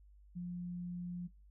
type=tone; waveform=sine; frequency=176.6 Hz; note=F3; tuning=20 cents sharp; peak=-39 dBFS; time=0.35-1.28 s; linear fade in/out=20 ms; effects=noise-tail reverb RT60 0.3 s tail -24 dB re dry + added 50 Hz sine -58 dBFS peak until 1.5 s